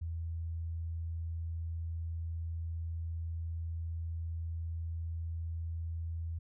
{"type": "tone", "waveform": "sine", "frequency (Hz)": 82.6, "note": "E2", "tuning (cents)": 4, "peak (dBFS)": -35, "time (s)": [0.01, 6.39], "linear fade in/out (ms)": 10, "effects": []}